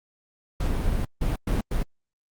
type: noise bursts at uneven times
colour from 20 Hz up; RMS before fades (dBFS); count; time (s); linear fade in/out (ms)
brown; -24; 4; 0.6-1.05 / 1.21-1.36 / 1.47-1.61 / 1.71-1.83; 5
effects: Opus 48 kbps